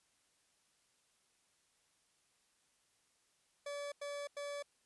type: tone bursts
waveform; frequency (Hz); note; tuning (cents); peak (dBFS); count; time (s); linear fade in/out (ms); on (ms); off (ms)
40% pulse; 574; D5; -40; -40; 3; 3.66-4.626; 5; 260; 93
effects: white hiss -75 dBFS RMS until 4.85 s + resampled to 24000 Hz